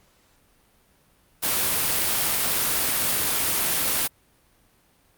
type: noise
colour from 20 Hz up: white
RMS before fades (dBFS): -23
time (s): 1.42-4.08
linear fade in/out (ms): 20
effects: pink hiss -61 dBFS RMS until 5.17 s + Opus 48 kbps